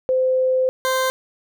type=tone pair in turn; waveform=sine / 20% pulse; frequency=516 / 520.2 Hz; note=C5 / C5; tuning=-24 / -10 cents; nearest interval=unison; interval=14 cents; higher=second; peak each=-15 / -13 dBFS; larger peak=second; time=0.09-0.69 / 0.85-1.1 s; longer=first; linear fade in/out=0 ms; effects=none